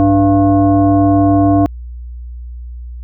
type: tone with frequency modulation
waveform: sine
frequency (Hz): 293.7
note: D4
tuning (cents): 0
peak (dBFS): -7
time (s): 0-1.66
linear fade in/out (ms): 0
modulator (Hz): 394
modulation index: 1
effects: added 60 Hz sine -25 dBFS peak until 3.03 s